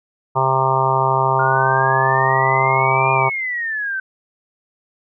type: harmonic tone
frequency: 132.7 Hz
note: C3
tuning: 25 cents sharp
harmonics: 1 / 3 / 4 / 5 / 6 / 7 / 8 / 9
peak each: -22 / -24 / -29 / -23 / -23 / -18 / -23 / -22 dBFS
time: 0.35-3.3 s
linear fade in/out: 20 ms
type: exponential two-way sweep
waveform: sine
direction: up then down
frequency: 1409 to 2422 to 1525 Hz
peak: -20 dBFS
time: 1.39-4 s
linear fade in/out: 5 ms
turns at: 3.12 s
effects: none